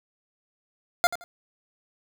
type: tone with echo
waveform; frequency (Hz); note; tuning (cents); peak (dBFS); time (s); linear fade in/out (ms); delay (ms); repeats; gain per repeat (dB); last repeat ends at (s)
25% pulse; 700; F5; +4; -13; 1.04-1.07; 0; 85; 2; -13; 1.24
effects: none